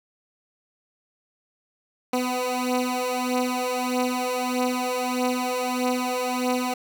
15% pulse beating tone pair, 249.8 / 251.4 Hz, B3 / B3, +20 / +31 cents, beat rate 1.6 Hz, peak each -21 / -19 dBFS, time 2.13-6.74 s, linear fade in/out 5 ms, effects none

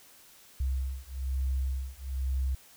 sine beating tone pair, 65.41 / 66.51 Hz, C2 / C2, 0 / +29 cents, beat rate 1.1 Hz, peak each -31 dBFS, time 0.6-2.55 s, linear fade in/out 5 ms, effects tanh soft clip ceiling -22 dBFS + white hiss -56 dBFS RMS until 2.76 s

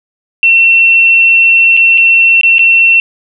sine tone with dropouts, 2707 Hz, E7, 45 cents sharp, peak -3 dBFS, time 0.43-3 s, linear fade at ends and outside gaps 1 ms, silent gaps 1.768-1.773 / 1.976-1.98 / 2.412-2.433 / 2.583-2.592 s, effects none

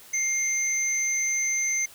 sine tone pair together, 2118 / 6166 Hz, C7 / G8, +21 / -29 cents, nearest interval octave + tritone, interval 1850 cents, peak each -27 / -24 dBFS, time 0.13-1.86 s, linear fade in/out 10 ms, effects tanh soft clip ceiling -15 dBFS + white hiss -49 dBFS RMS until 1.94 s

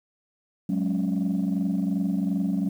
sine chord, F# suspended second, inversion none, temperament equal, 185 / 207.7 / 277.2 Hz, F#3 / G#3 / C#4, 0 / 0 / 0 cents, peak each -24 / -26 / -27 dBFS, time 0.69-2.69 s, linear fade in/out 5 ms, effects tanh soft clip ceiling -18 dBFS + 9-bit

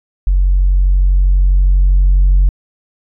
sine tone with level ramp, 46.17 Hz, F#1, 3 cents flat, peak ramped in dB -7 to -4 dBFS, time 0.27-2.49 s, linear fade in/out 0 ms, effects tanh soft clip ceiling -4 dBFS

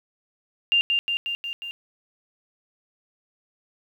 sine tone with echo, 2794 Hz, F7, in tune, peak -16 dBFS, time 0.72-0.81 s, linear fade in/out 0 ms, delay 180 ms, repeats 5, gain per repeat -3 dB, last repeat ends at 1.71 s, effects 9-bit

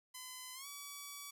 5% pulse tone with pitch glide, 1017 to 1141.5 Hz, C6 to D6, -50 to -50 cents, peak -35 dBFS, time 0.14-1.31 s, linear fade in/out 10 ms, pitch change +200 cents, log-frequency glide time 0.54-0.67 s, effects none

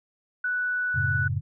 sine tone, 1482 Hz, F#6, 2 cents sharp, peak -24 dBFS, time 0.44-1.28 s, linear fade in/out 5 ms
sine chord, F# minor, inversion none, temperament just, 92.5 / 111 / 138.75 Hz, F#2 / A2 / C#3, 0 / +16 / +2 cents, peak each -29 dBFS, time 0.94-1.41 s, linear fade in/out 20 ms
effects none

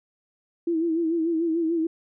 sine tone with vibrato, 329.6 Hz, E4, in tune, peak -21 dBFS, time 0.67-1.87 s, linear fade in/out 5 ms, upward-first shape sine, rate 6.8 Hz, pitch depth 67 cents each way, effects none

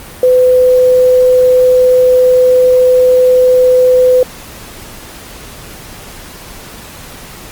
sine tone with quantisation, 505 Hz, B4, 39 cents sharp, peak -4 dBFS, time 0.23-4.23 s, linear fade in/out 2 ms, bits 5, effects pink hiss -31 dBFS RMS until 7.51 s + Opus 32 kbps

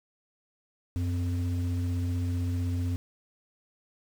sine tone pair together, 91.3 / 258.2 Hz, F#2 / C4, -23 / -23 cents, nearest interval octave + tritone, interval 1800 cents, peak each -25 / -32 dBFS, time 0.96-2.96 s, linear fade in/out 0 ms, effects tanh soft clip ceiling -24 dBFS + 8-bit

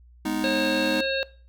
square chord, G# minor, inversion none, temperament just, 207.7 / 249.2 / 311.5 Hz, G#3 / B3 / D#4, 0 / +16 / +2 cents, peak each -32 / -31 / -28 dBFS, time 0.25-1.01 s, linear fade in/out 5 ms
harmonic tone, 539 Hz, C#5, 49 cents flat, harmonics 1 / 3 / 5 / 7 / 8, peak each -25 / -30 / -32 / -33 / -34 dBFS, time 0.44-1.23 s, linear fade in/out 0 ms
effects noise-tail reverb RT60 0.4 s tail -20 dB re dry + added 60 Hz sine -49 dBFS peak until 1.48 s

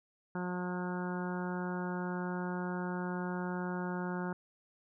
harmonic tone, 179.9 Hz, F#3, 48 cents flat, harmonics 1 / 2 / 3 / 4 / 5 / 6 / 7 / 8 / 9, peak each -36 / -41 / -47 / -48 / -44 / -50 / -51 / -45 / -52 dBFS, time 0.35-4.33 s, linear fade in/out 2 ms, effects none

